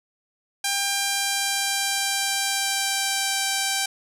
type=tone with pitch glide; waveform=5% pulse; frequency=796 to 782.8 Hz; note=G5 to G5; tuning=+26 to -3 cents; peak=-10 dBFS; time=0.64-3.86 s; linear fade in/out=5 ms; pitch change=-29 cents; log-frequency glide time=0.8-3.45 s; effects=none